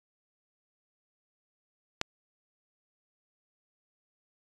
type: click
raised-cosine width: 0.2 ms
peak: -10 dBFS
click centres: 2.014 s
effects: resampled to 24000 Hz